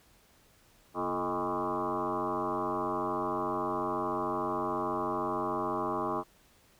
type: tone with frequency modulation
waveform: sine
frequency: 717 Hz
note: F5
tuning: 45 cents sharp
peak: -29 dBFS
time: 0.94-6.24 s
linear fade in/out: 50 ms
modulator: 93.7 Hz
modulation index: 5.2
effects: pink hiss -63 dBFS RMS until 6.79 s